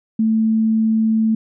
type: tone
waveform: sine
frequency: 221.2 Hz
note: A3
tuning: 9 cents sharp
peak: -13 dBFS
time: 0.19-1.35 s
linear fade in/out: 5 ms
effects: none